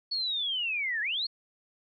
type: linear two-way sweep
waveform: sine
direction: down then up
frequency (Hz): 4435 to 1661.2 to 4435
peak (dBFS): -28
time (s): 0.11-1.27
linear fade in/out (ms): 10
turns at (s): 1.01
effects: none